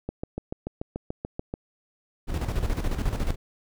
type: click train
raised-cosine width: 2 ms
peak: -17 dBFS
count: 11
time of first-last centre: 0.09-1.539 s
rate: 6.9 Hz
type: noise with tremolo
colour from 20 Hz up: brown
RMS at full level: -24 dBFS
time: 2.27-3.36 s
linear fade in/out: 50 ms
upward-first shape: square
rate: 14 Hz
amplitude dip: 60%
effects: none